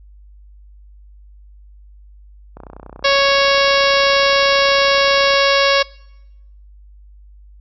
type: click train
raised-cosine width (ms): 1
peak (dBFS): -21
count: 86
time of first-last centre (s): 2.57-5.339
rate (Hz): 30.7
type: harmonic tone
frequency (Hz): 554.4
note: C#5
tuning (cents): 0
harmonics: 1 / 2 / 3 / 4 / 5 / 6 / 7 / 8 / 9 / 10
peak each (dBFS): -15 / -18 / -20 / -21 / -22 / -23 / -23 / -24 / -25 / -25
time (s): 3.04-5.83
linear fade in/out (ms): 10
effects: noise-tail reverb RT60 0.9 s tail -24 dB re dry + added 50 Hz sine -40 dBFS peak until 7.6 s